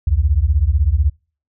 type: beating tone pair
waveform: sine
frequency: 65.41 / 81.41 Hz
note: C2 / E2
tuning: 0 / -21 cents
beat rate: 16 Hz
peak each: -15 dBFS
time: 0.07-1.1 s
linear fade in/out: 5 ms
effects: noise-tail reverb RT60 0.4 s tail -26 dB re dry